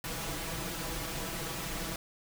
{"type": "noise with comb filter", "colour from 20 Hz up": "pink", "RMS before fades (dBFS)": -37, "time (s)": [0.04, 1.96], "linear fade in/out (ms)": 2, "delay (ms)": 6.1, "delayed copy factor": 0.75, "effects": []}